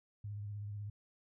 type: tone with vibrato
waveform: sine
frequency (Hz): 103.1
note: G#2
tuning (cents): -12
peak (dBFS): -40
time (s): 0.24-0.9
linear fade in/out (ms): 5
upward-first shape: sine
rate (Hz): 16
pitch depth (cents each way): 37
effects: none